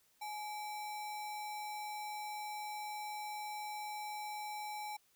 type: tone with sample-and-hold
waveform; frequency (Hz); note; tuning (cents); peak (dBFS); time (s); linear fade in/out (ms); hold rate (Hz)
sine; 842; G#5; +24; -40; 0.21-4.97; 10; 3150
effects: white hiss -72 dBFS RMS until 5.15 s